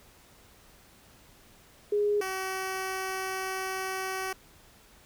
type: tone pair in turn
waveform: sine / 10% pulse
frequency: 413.8 / 379.1 Hz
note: G#4 / F#4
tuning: -6 / +42 cents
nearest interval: major second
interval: 152 cents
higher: first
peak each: -23 / -23 dBFS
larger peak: neither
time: 1.92-2.21 / 2.21-4.33 s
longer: second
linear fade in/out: 5 ms
effects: pink hiss -57 dBFS RMS until 5.05 s